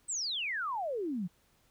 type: exponential sweep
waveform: sine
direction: down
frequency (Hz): 8372 to 164.81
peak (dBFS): -32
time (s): 0.08-1.28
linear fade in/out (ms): 20
effects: pink hiss -69 dBFS RMS until 1.7 s